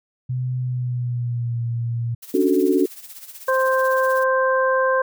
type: tone with pitch glide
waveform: sine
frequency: 126.6 to 117.44 Hz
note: B2 to A#2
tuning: +43 to +13 cents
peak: -21 dBFS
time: 0.29-2.15 s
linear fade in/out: 10 ms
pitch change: -130 cents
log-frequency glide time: 0.58-1.61 s
type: noise with tremolo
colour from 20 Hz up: blue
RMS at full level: -37 dBFS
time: 2.22-4.24 s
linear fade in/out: 10 ms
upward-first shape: sine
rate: 16 Hz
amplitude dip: 65%
type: chord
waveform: sine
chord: D major seventh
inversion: third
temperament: equal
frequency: 277.2 / 293.7 / 370 / 440 Hz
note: C#4 / D4 / F#4 / A4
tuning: 0 / 0 / 0 / 0 cents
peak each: -21 / -21 / -18 / -23 dBFS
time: 2.34-2.86 s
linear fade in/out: 5 ms
type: harmonic tone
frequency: 523.3 Hz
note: C5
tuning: in tune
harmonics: 1 / 2 / 3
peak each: -18 / -21 / -23 dBFS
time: 3.48-5.02 s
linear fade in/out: 5 ms
effects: none